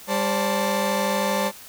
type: tone cluster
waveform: 35% pulse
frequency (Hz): 199.7 / 527 / 580 / 884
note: G3 / C5 / D5 / A5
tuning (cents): +32 / +12 / -22 / +8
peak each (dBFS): -25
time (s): 0.07-1.52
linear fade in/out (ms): 50
effects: white hiss -43 dBFS RMS until 1.68 s